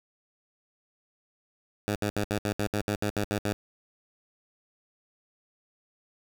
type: tone bursts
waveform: 10% pulse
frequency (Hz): 103.83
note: G#2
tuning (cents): 0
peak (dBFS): -18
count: 12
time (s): 1.88-3.53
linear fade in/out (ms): 0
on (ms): 77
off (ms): 66
effects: none